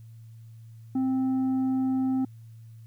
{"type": "tone with tanh clipping", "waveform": "sine", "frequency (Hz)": 261.6, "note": "C4", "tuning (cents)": 0, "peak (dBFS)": -24, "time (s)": [0.95, 2.25], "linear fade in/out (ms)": 5, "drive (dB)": 5, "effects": ["added 113 Hz sine -44 dBFS peak until 2.86 s", "white hiss -69 dBFS RMS until 2.86 s"]}